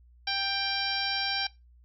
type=harmonic tone; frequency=788 Hz; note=G5; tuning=9 cents sharp; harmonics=1 / 2 / 3 / 4 / 5 / 6 / 7; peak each=-35 / -35 / -35 / -35 / -35 / -35 / -35 dBFS; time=0.27-1.47 s; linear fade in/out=5 ms; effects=noise-tail reverb RT60 0.2 s tail -19 dB re dry + added 60 Hz sine -54 dBFS peak until 1.84 s